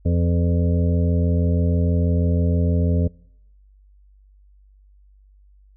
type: harmonic tone with a mistuned harmonic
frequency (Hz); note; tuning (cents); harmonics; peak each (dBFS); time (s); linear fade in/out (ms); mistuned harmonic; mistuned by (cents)
86.2; F2; -22; 1 / 2 / 3 / 5 / 6 / 7; -17 / -23 / -27 / -31 / -33 / -34; 0.05-3.08; 10; 6; -25
effects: noise-tail reverb RT60 0.8 s tail -26 dB re dry + added 49 Hz sine -49 dBFS peak until 5.76 s